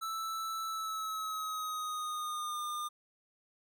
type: tone with pitch glide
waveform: square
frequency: 1318.5 to 1209.1 Hz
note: E6 to D#6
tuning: 0 to -50 cents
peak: -36 dBFS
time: 0.01-2.89 s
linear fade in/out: 20 ms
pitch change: -150 cents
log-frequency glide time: 0.66-2.6 s
effects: none